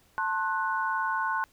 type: chord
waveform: sine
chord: F# diminished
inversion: first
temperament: just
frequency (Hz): 888 / 1065.6 / 1480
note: A5 / C6 / F#6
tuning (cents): +16 / +31 / 0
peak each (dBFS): -31 / -30 / -30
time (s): 0.18-1.44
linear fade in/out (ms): 0
effects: pink hiss -63 dBFS RMS until 1.52 s